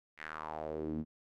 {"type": "tone with band-pass filter sweep", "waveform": "sawtooth", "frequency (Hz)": 77.9, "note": "D#2", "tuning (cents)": 3, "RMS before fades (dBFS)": -40, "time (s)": [0.17, 1.05], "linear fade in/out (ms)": 50, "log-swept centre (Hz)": [2100, 210], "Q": 3.7, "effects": []}